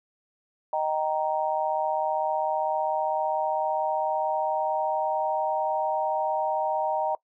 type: chord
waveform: sine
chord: Eb major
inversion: none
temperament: just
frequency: 622.3 / 777.8 / 933.4 Hz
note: Eb5 / G5 / Bb5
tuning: 0 / -14 / +2 cents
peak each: -28 dBFS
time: 0.73-7.15 s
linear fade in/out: 2 ms
effects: noise-tail reverb RT60 0.1 s tail -21 dB re dry